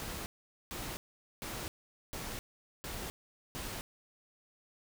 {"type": "noise bursts", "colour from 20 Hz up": "pink", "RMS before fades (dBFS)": -41, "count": 6, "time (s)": [0, 3.81], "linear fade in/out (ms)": 0, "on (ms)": 260, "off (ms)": 450, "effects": []}